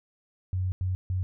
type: tone bursts at uneven times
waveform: sine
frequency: 92.5 Hz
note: F#2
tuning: in tune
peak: -25 dBFS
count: 3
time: 0.53-0.72 / 0.81-0.95 / 1.1-1.23 s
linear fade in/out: 0 ms
effects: none